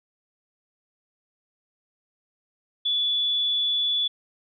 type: tone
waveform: sine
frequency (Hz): 3441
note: A7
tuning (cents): -39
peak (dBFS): -21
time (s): 2.85-4.08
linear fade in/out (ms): 10
effects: none